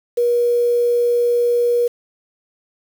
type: tone with quantisation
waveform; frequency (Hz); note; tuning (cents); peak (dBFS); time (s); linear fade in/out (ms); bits
sine; 480; B4; -49; -13; 0.17-1.88; 10; 6
effects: none